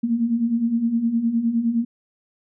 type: beating tone pair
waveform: sine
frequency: 224.9 / 234.6 Hz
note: A3 / A#3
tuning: +38 / +11 cents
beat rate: 9.7 Hz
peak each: -25 / -19 dBFS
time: 0.03-1.85 s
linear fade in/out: 10 ms
effects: none